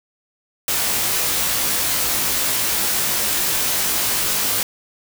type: noise with comb filter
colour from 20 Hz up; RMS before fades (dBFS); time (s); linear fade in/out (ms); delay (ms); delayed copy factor
white; -20; 0.68-4.63; 2; 19; +1
effects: none